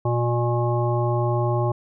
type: harmonic tone with a mistuned harmonic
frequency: 120 Hz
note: B2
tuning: 49 cents flat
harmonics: 1 / 3 / 5 / 7 / 9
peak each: -21 / -26 / -28 / -29 / -31 dBFS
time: 0.05-1.72 s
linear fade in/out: 5 ms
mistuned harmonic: 7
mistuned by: -16 cents
effects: none